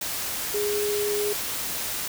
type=tone in noise; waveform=sine; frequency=414.2 Hz; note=G#4; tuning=5 cents flat; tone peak=-24 dBFS; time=0.54-1.33 s; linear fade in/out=5 ms; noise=white; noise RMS=-30 dBFS; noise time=0.01-2.08 s; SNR=+3 dB; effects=none